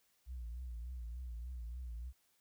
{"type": "tone with vibrato", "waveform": "sine", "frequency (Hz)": 60, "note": "B1", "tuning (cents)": -49, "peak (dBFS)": -40, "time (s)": [0.26, 2.13], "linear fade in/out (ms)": 50, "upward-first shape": "triangle", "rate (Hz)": 3.4, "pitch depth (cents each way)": 120, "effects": ["tanh soft clip ceiling -39 dBFS", "white hiss -75 dBFS RMS until 2.4 s"]}